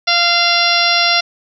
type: harmonic tone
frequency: 692 Hz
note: F5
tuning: 16 cents flat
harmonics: 1 / 2 / 3 / 4 / 5 / 6 / 7 / 8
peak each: -19 / -19 / -19 / -19 / -19 / -19 / -19 / -19 dBFS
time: 0.07-1.21 s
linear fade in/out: 10 ms
effects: none